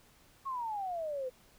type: exponential sweep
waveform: sine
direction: down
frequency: 1108.7 to 497.1 Hz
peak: -34 dBFS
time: 0.45-1.3 s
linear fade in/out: 20 ms
effects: pink hiss -63 dBFS RMS until 1.58 s